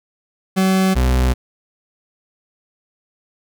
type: tone pair in turn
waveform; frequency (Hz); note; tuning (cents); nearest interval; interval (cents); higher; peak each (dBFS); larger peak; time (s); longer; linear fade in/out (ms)
40% pulse; 189.3 / 63.17; F#3 / B1; +40 / +40; octave + perfect fifth; 1900; first; -12; neither; 0.56-0.95 / 0.95-1.34; neither; 20
effects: none